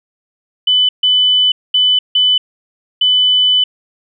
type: tone bursts at uneven times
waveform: sine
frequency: 3000 Hz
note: F#7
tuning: 23 cents sharp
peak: -8 dBFS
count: 5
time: 0.67-0.89 / 1.03-1.52 / 1.74-1.99 / 2.15-2.38 / 3.01-3.64 s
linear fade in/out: 5 ms
effects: none